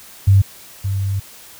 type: tone pair in turn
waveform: sine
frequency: 98 / 98 Hz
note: G2 / G2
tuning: 0 / 0 cents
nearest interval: unison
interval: 0 cents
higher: neither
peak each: -7 / -17 dBFS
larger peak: first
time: 0.27-0.42 / 0.84-1.2 s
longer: second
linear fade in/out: 10 ms
effects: white hiss -41 dBFS RMS until 1.59 s